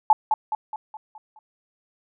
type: tone with echo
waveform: sine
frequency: 864 Hz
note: A5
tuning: 32 cents flat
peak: -10 dBFS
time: 0.1-0.13 s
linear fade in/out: 2 ms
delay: 210 ms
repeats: 6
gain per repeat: -6 dB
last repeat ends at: 1.39 s
effects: none